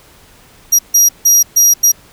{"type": "tone bursts at uneven times", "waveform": "35% pulse", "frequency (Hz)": 5730, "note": "F8", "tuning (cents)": 44, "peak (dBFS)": -3, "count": 5, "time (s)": [[0.72, 0.79], [0.94, 1.09], [1.25, 1.43], [1.56, 1.74], [1.83, 1.92]], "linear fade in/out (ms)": 10, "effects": ["pink hiss -44 dBFS RMS until 2.12 s"]}